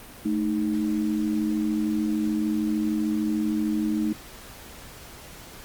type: tone pair together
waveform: sine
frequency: 217.8 / 311.1 Hz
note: A3 / D#4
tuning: -17 / 0 cents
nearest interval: tritone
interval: 617 cents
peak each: -25 dBFS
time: 0.25-4.13 s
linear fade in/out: 5 ms
effects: pink hiss -44 dBFS RMS until 5.64 s + Opus 32 kbps